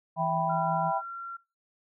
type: tone with tremolo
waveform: sine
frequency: 164.6 Hz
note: E3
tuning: 2 cents flat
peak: -31 dBFS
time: 0.16-0.92 s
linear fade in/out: 50 ms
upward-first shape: triangle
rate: 5.8 Hz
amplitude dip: 30%
type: chord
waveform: sine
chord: E minor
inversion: none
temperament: equal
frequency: 659.3 / 784 / 987.8 Hz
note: E5 / G5 / B5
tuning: 0 / 0 / 0 cents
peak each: -31 / -29 / -30 dBFS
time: 0.16-1.02 s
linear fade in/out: 50 ms
type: tone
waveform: sine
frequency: 1370 Hz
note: F6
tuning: 34 cents flat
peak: -36 dBFS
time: 0.49-1.37 s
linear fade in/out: 10 ms
effects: noise-tail reverb RT60 0.3 s tail -22 dB re dry